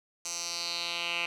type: tone with band-pass filter sweep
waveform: 10% pulse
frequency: 171.4 Hz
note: F3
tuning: 32 cents flat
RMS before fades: -34 dBFS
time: 0.25-1.26 s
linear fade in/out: 2 ms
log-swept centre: 6500 to 2600 Hz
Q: 3.2
effects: none